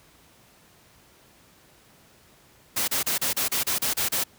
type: noise bursts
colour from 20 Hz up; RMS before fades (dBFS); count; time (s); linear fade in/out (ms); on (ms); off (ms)
white; -25; 10; 2.76-4.239; 10; 120; 31
effects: pink hiss -56 dBFS RMS until 4.38 s + high-pass 60 Hz 12 dB/octave